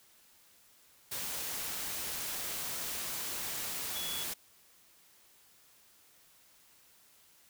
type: tone in noise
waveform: sine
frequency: 3386 Hz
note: G#7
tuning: 33 cents sharp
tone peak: -39 dBFS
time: 3.95-4.24 s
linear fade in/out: 10 ms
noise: white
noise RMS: -38 dBFS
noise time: 1.11-4.34 s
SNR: -4 dB
effects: white hiss -63 dBFS RMS until 7.49 s